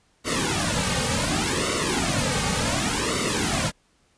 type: noise with flanger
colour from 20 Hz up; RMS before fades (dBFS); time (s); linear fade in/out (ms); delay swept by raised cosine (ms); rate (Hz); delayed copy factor
pink; -24; 0.24-3.72; 50; 1.2 to 3; 0.68; -1
effects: pink hiss -64 dBFS RMS until 4.17 s + resampled to 22050 Hz